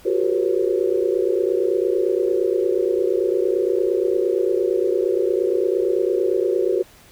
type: tone cluster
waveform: sine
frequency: 357.6 / 386.3 / 423 / 483.5 / 544 Hz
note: F4 / G4 / G#4 / B4 / C#5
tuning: +41 / -25 / +32 / -37 / -33 cents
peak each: -22 / -21 / -28 / -23 / -28 dBFS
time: 0.05-6.83 s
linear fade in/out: 10 ms
effects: pink hiss -49 dBFS RMS until 7.11 s